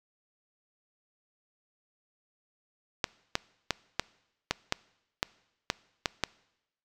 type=clicks; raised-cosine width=0.2 ms; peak=-8 dBFS; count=10; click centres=3.042 / 3.354 / 3.707 / 3.996 / 4.51 / 4.724 / 5.229 / 5.701 / 6.058 / 6.237 s; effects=noise-tail reverb RT60 0.9 s tail -23 dB re dry